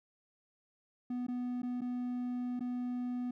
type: tone with dropouts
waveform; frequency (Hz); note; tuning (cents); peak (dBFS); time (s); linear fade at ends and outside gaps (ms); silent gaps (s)
triangle; 246.9; B3; 0; -32; 1.1-3.31; 5; 1.268-1.283 / 1.62-1.63 / 1.809-1.816 / 2.595-2.606
effects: none